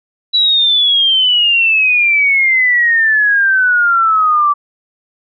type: exponential sweep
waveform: sine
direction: down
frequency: 3951 to 1155 Hz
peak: -8 dBFS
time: 0.33-4.54 s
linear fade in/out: 20 ms
effects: none